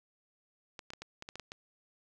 clicks, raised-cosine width 0.2 ms, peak -26 dBFS, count 9, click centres 0.792 / 0.904 / 0.935 / 1.02 / 1.224 / 1.289 / 1.356 / 1.397 / 1.519 s, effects none

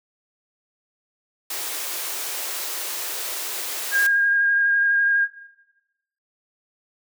white high-pass noise, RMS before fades -29 dBFS, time 1.5-4.07 s, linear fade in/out 5 ms, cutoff 310 Hz, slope 96 dB/octave
sine tone with vibrato, 1621 Hz, G#6, 42 cents flat, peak -16 dBFS, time 3.91-5.28 s, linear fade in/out 50 ms, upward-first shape square, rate 12 Hz, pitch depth 10 cents each way
effects noise-tail reverb RT60 1.0 s tail -17 dB re dry

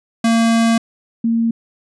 square / sine tone pair in turn, 228.6 / 229.4 Hz, A#3 / A#3, -34 / -28 cents, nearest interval unison, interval 6 cents, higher second, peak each -12 / -13 dBFS, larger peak first, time 0.24-0.78 / 1.24-1.51 s, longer first, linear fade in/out 5 ms, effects resampled to 24000 Hz

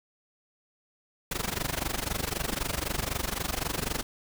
pink noise with amplitude modulation, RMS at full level -28 dBFS, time 1.31-4.03 s, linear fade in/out 5 ms, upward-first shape sine, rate 23.9 Hz, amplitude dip 90%, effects none

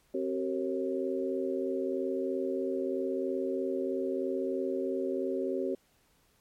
sine tone cluster, 264.9 / 381 / 464.1 / 545 Hz, C4 / G4 / A#4 / C#5, +22 / -49 / -8 / -29 cents, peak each -35 / -32 / -38 / -36 dBFS, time 0.14-5.75 s, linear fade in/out 5 ms, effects pink hiss -68 dBFS RMS until 6.4 s + MP3 64 kbps

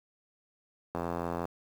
click train, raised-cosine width 1 ms, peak -19 dBFS, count 44, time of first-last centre 0.95-1.453 s, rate 85.5 Hz, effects high-pass 80 Hz 12 dB/octave + 8-bit

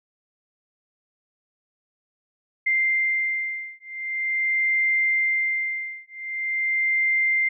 sine beating tone pair, 2093 / 2093.44 Hz, C7 / C7, 0 / 0 cents, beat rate 0.44 Hz, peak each -24 / -24 dBFS, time 2.66-7.49 s, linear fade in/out 10 ms, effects none

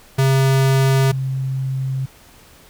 square / sine tone pair in turn, 134.3 / 132.76 Hz, C3 / C3, +46 / +26 cents, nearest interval unison, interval 20 cents, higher first, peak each -13 / -19 dBFS, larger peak first, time 0.18-1.12 / 1.12-2.06 s, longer neither, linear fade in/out 10 ms, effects pink hiss -47 dBFS RMS until 2.69 s

